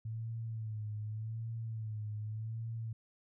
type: tone with vibrato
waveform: sine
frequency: 110 Hz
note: A2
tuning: in tune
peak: -37 dBFS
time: 0.05-2.93 s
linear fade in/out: 5 ms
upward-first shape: sine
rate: 0.85 Hz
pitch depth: 64 cents each way
effects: none